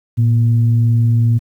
sine tone with frequency modulation, 114.9 Hz, A#2, 25 cents flat, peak -9 dBFS, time 0.17-1.39 s, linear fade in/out 20 ms, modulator 126 Hz, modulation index 0.39, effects high-pass 60 Hz 12 dB/octave + 8-bit

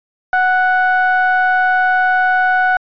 triangle ring-modulated tone, 370 Hz, F#4, in tune, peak -6 dBFS, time 0.33-2.77 s, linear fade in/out 2 ms, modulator 1110 Hz, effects resampled to 11025 Hz

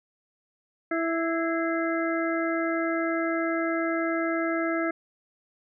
harmonic tone with a mistuned harmonic, 329.6 Hz, E4, in tune, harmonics 1 / 2 / 4 / 5 / 6, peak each -27 / -30 / -33 / -34 / -35 dBFS, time 0.91-4.91 s, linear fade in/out 5 ms, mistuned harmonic 6, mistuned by +76 cents, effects none

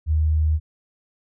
sine tone, 77.7 Hz, D#2, 2 cents flat, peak -16 dBFS, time 0.06-0.6 s, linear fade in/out 50 ms, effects none

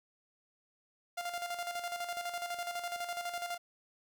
sawtooth tone with tremolo, 698.5 Hz, F5, in tune, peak -31 dBFS, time 1.17-3.58 s, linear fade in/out 10 ms, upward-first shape square, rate 12 Hz, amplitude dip 55%, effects none

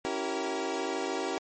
25% pulse chord, C# diminished seventh, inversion none, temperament equal with one note detuned, 277.2 / 329.6 / 383 / 466.2 Hz, C#4 / E4 / G4 / Bb4, 0 / 0 / -40 / 0 cents, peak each -34 / -33 / -30 / -33 dBFS, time 0.05-1.38 s, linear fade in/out 0 ms, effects MP3 32 kbps

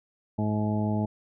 harmonic tone with a mistuned harmonic, 106.2 Hz, G#2, 39 cents sharp, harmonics 1 / 2 / 3 / 4 / 5 / 6 / 7 / 8, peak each -28 / -27 / -35 / -39 / -45 / -36 / -46 / -37 dBFS, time 0.38-1.06 s, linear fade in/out 10 ms, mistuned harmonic 7, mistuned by +22 cents, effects none

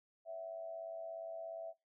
sine tone with amplitude modulation, 660 Hz, E5, 2 cents sharp, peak -39 dBFS, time 0.25-1.74 s, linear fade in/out 50 ms, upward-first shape sine, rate 97.1 Hz, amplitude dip 60%, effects noise-tail reverb RT60 0.3 s tail -26 dB re dry

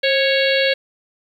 harmonic tone with a mistuned harmonic, 553 Hz, C#5, 4 cents flat, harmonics 1 / 3 / 4 / 5 / 6 / 7 / 8, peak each -17 / -22 / -23 / -24 / -25 / -25 / -26 dBFS, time 0.03-0.74 s, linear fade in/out 10 ms, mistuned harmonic 1, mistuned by -52 cents, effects 8-bit

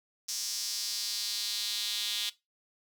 square tone with high-pass filter sweep, 110 Hz, A2, in tune, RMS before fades -34 dBFS, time 0.28-2.3 s, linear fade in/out 10 ms, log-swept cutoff 5600 to 3500 Hz, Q 3.3, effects noise-tail reverb RT60 0.2 s tail -18 dB re dry

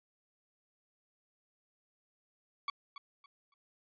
sawtooth tone with echo, 1126 Hz, C#6, 27 cents sharp, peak -29 dBFS, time 2.68-2.7 s, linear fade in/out 2 ms, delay 280 ms, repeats 3, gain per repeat -12 dB, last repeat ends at 3.54 s, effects resampled to 11025 Hz

